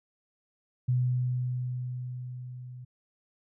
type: tone with level ramp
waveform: sine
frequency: 125.2 Hz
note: B2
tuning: 24 cents sharp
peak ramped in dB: -22 to -41 dBFS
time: 0.88-2.85 s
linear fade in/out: 10 ms
effects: none